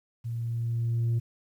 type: tone with level ramp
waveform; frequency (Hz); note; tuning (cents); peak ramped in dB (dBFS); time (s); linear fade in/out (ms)
sine; 116.54; A#2; 0; -30 to -20; 0.24-1.2; 20
effects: tanh soft clip ceiling -22 dBFS + 10-bit